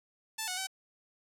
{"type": "tone with pitch steps", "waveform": "5% pulse", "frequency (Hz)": [880, 735, 763], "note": ["A5", "F#5", "G5"], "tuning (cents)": [0, -12, -47], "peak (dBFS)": -22, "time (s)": [0.38, 0.671], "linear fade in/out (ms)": 10, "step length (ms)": 97, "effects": []}